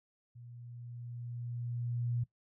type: tone with level ramp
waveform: sine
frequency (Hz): 120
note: B2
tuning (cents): -49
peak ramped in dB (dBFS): -49 to -30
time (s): 0.35-2.24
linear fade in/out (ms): 10
effects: noise-tail reverb RT60 0.1 s tail -18 dB re dry